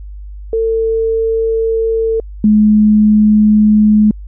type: tone pair in turn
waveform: sine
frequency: 449.6 / 212.2 Hz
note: A4 / G#3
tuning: +37 / +38 cents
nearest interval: octave + minor second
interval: 1299 cents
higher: first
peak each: -11 / -5 dBFS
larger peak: second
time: 0.53-2.2 / 2.44-4.11 s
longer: neither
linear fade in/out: 2 ms
effects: added 50 Hz sine -26 dBFS peak until 4.27 s